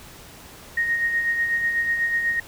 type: tone with tremolo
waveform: sine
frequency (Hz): 1864.7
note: A#6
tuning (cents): 0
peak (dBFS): -18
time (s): 0.77-2.4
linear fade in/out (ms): 5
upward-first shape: sine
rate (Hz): 8.1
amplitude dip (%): 45
effects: pink hiss -44 dBFS RMS until 2.47 s